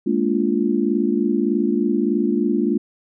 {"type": "chord", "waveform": "sine", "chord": "Bb dominant seventh", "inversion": "third", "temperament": "just", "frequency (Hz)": [209.8, 233.1, 291.4, 349.6], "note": ["Ab3", "Bb3", "D4", "F4"], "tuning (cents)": [18, 0, -13, 2], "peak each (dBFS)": -22, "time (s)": [0.06, 2.78], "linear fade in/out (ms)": 10, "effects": []}